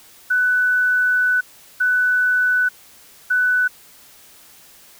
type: tone bursts at uneven times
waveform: sine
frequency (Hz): 1493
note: F#6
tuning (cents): +15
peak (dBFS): -14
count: 3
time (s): 0.3-1.41 / 1.8-2.69 / 3.3-3.68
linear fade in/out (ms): 10
effects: white hiss -47 dBFS RMS until 4.99 s